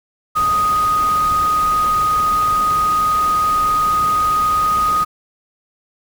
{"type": "tone in noise", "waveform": "sine", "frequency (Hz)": 1244.5, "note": "D#6", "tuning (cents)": 0, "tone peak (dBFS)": -13, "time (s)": [0.35, 5.05], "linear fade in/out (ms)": 20, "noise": "pink", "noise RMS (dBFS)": -29, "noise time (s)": [0.35, 5.05], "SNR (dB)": 13, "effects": []}